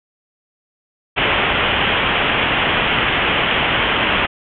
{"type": "low-pass noise", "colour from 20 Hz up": "white", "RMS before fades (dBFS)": -17, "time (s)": [1.16, 4.27], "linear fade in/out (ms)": 20, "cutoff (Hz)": 3300, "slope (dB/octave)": 96, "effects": []}